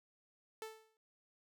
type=tone with exponential decay; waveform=sawtooth; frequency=440 Hz; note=A4; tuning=in tune; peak=-37 dBFS; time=0.62-0.97 s; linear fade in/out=1 ms; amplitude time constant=74 ms; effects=none